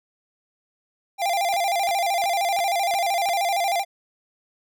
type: tone with vibrato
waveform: square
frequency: 740 Hz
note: F#5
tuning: in tune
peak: -21 dBFS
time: 1.18-3.85 s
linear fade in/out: 50 ms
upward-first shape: square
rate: 13 Hz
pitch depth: 120 cents each way
type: click train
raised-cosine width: 0.2 ms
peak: -16 dBFS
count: 6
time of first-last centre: 1.54-3.288 s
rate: 2.86 Hz
effects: none